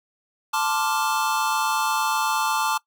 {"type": "chord", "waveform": "square", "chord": "D minor seventh", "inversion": "second", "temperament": "equal", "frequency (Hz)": [880, 1046.5, 1174.7, 1396.9], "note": ["A5", "C6", "D6", "F6"], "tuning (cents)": [0, 0, 0, 0], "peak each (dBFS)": [-25, -30, -27, -30], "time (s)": [0.53, 2.78], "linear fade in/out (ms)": 10, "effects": ["noise-tail reverb RT60 0.1 s tail -21 dB re dry"]}